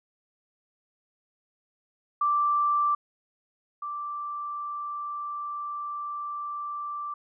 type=tone pair in turn; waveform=sine; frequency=1173 / 1173 Hz; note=D6 / D6; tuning=-2 / -2 cents; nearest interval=unison; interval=0 cents; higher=neither; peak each=-21 / -31 dBFS; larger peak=first; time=2.21-2.95 / 3.82-7.14 s; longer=second; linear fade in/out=5 ms; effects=none